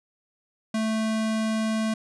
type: tone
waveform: square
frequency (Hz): 220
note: A3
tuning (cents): 0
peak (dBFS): -24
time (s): 0.74-1.94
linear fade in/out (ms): 5
effects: resampled to 24000 Hz